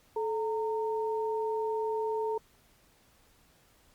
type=tone pair together; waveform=sine; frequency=435.1 / 918 Hz; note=A4 / A#5; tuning=-19 / -27 cents; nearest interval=octave + minor second; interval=1292 cents; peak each=-30 / -34 dBFS; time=0.16-2.38 s; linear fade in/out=5 ms; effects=pink hiss -64 dBFS RMS until 3.94 s + Opus 48 kbps